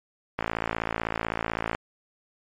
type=click train; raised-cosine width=0.5 ms; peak=-11 dBFS; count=77; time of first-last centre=0.39-1.75 s; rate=55.9 Hz; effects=MP3 64 kbps